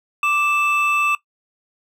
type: tone pair together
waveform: triangle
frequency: 1174.6 / 2637 Hz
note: D6 / E7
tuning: 0 / 0 cents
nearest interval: octave + major second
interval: 1400 cents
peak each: -17 dBFS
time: 0.23-1.15 s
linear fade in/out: 2 ms
effects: noise-tail reverb RT60 0.1 s tail -17 dB re dry